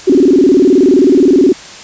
sine tone with vibrato, 320.4 Hz, E4, 49 cents flat, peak -4 dBFS, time 0.07-1.53 s, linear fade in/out 10 ms, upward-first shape square, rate 19 Hz, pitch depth 270 cents each way, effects white hiss -31 dBFS RMS until 1.83 s + resampled to 16000 Hz

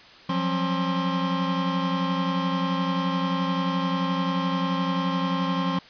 square tone cluster, 176 / 187.5 / 269 / 1057 Hz, F3 / F#3 / C4 / C6, +14 / +23 / +48 / +17 cents, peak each -27 / -33 / -30 / -30 dBFS, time 0.29-5.79 s, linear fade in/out 5 ms, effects white hiss -48 dBFS RMS until 5.89 s + resampled to 11025 Hz

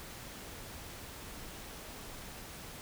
silence, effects pink hiss -47 dBFS RMS until 2.81 s

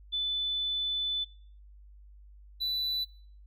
sine / triangle tone pair in turn, 3500 / 3976 Hz, A7 / B7, -10 / +11 cents, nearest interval major second, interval 221 cents, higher second, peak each -28 dBFS, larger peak neither, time 0.12-1.25 / 2.6-3.05 s, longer first, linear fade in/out 20 ms, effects noise-tail reverb RT60 0.5 s tail -20 dB re dry + added 50 Hz sine -50 dBFS peak until 3.46 s

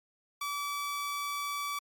sawtooth tone, 1151 Hz, D6, 35 cents flat, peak -29 dBFS, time 0.41-1.79 s, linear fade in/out 5 ms, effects MP3 96 kbps

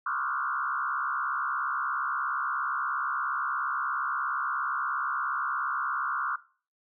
sine tone with frequency modulation, 1268 Hz, D#6, 32 cents sharp, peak -27 dBFS, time 0.06-6.36 s, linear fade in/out 5 ms, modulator 68.5 Hz, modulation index 3.1, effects noise-tail reverb RT60 0.4 s tail -18 dB re dry

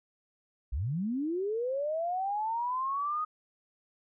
sine linear sweep, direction up, 50.8 to 1255 Hz, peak -29 dBFS, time 0.72-3.25 s, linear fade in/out 10 ms, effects none

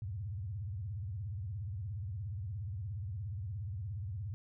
sine tone with vibrato, 98.5 Hz, G2, 9 cents sharp, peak -37 dBFS, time 0.02-4.34 s, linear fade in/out 0 ms, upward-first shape sine, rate 17 Hz, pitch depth 280 cents each way, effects none

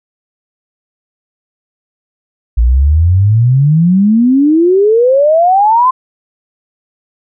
sine exponential sweep, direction up, 55.6 to 1054 Hz, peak -5 dBFS, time 2.57-5.91 s, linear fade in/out 10 ms, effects none

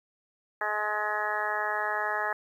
harmonic tone, 211 Hz, G#3, 28 cents sharp, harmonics 2 / 3 / 4 / 5 / 6 / 7 / 8 / 9, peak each -40 / -36 / -33 / -37 / -35 / -41 / -32 / -37 dBFS, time 0.61-2.33 s, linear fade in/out 2 ms, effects 10-bit

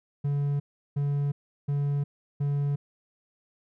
triangle tone bursts, 142.8 Hz, D3, 48 cents flat, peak -22 dBFS, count 4, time 0.24-2.76 s, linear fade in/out 10 ms, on 360 ms, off 360 ms, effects none

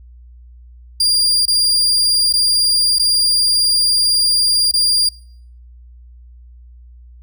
35% pulse tone with dropouts, 4794 Hz, D8, 35 cents sharp, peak -10 dBFS, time 1-5.09 s, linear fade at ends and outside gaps 5 ms, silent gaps 1.456-1.479 / 2.327-2.336 / 2.986-2.995 / 4.714-4.737 s, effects noise-tail reverb RT60 0.6 s tail -25 dB re dry + added 60 Hz sine -38 dBFS peak until 7.22 s

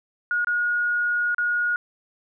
sine tone with dropouts, 1442 Hz, F#6, 45 cents flat, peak -20 dBFS, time 0.31-1.76 s, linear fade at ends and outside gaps 1 ms, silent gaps 0.446-0.471 / 1.346-1.382 s, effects none

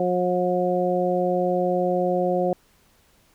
harmonic tone, 180 Hz, F#3, 47 cents flat, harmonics 1 / 2 / 3 / 4, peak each -27 / -25 / -23 / -26 dBFS, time 0-2.53 s, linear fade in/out 2 ms, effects pink hiss -60 dBFS RMS until 3.34 s

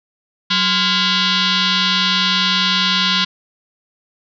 sine tone with frequency modulation, 185 Hz, F#3, in tune, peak -13 dBFS, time 0.5-3.25 s, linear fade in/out 10 ms, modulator 610 Hz, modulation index 7.1, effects none

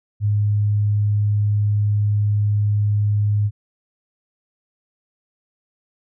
sine tone, 103.9 Hz, G#2, 1 cent sharp, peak -15 dBFS, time 0.2-3.51 s, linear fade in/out 50 ms, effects none

